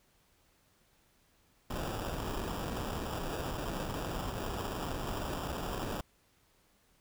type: noise with sample-and-hold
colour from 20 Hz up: pink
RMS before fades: -37 dBFS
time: 1.7-6.01 s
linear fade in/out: 5 ms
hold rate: 2100 Hz
effects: pink hiss -69 dBFS RMS until 7 s